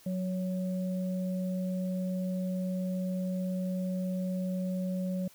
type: tone pair together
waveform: sine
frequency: 183.65 / 558 Hz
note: F#3 / C#5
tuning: -13 / +11 cents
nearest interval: octave + perfect fifth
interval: 1924 cents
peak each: -30 / -39 dBFS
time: 0.06-5.28 s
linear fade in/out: 5 ms
effects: white hiss -58 dBFS RMS until 5.34 s